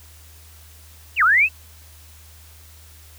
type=linear two-way sweep; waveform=sine; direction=down then up; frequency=3047 to 1190 to 2718 Hz; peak=-12 dBFS; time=1.16-1.49 s; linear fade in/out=50 ms; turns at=1.23 s; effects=added 78 Hz sine -45 dBFS peak until 3.18 s + white hiss -49 dBFS RMS until 3.18 s